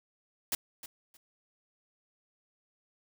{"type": "noise with echo", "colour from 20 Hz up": "white", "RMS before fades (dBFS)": -31, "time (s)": [0.52, 0.55], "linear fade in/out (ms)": 2, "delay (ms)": 310, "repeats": 2, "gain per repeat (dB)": -14, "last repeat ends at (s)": 1.17, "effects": []}